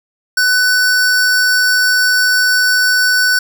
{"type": "tone pair together", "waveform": "square", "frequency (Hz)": [1500, 5502], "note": ["F#6", "F8"], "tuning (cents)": [23, -27], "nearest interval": "octave + minor seventh", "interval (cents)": 2250, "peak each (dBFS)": [-11, -19], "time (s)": [0.37, 3.39], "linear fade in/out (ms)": 5, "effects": ["7-bit"]}